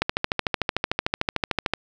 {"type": "click train", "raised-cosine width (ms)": 0.3, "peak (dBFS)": -5, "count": 24, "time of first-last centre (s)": [0.02, 1.736], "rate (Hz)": 13.4, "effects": []}